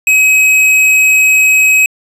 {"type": "tone with tanh clipping", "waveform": "triangle", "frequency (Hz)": 2544, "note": "D#7", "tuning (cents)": 38, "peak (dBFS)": -7, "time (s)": [0.07, 1.86], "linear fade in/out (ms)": 2, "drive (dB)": 17, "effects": ["resampled to 32000 Hz"]}